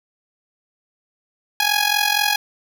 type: tone with amplitude modulation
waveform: 10% pulse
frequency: 830.6 Hz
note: G#5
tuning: in tune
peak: -5 dBFS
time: 1.6-2.36 s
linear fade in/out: 2 ms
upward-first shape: sine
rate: 44.2 Hz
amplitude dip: 75%
effects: none